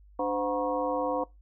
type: tone cluster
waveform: sine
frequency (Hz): 294.2 / 513 / 725 / 951 / 1094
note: D4 / C5 / F#5 / A#5 / C#6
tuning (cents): +3 / -34 / -35 / +34 / -23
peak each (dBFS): -33 / -30 / -33 / -33 / -37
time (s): 0.19-1.24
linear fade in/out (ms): 5
effects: noise-tail reverb RT60 0.2 s tail -21 dB re dry + added 50 Hz sine -52 dBFS peak until 1.41 s